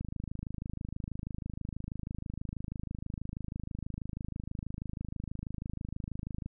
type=click train; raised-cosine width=5 ms; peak=-25 dBFS; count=170; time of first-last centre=0.01-6.46 s; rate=26.2 Hz; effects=none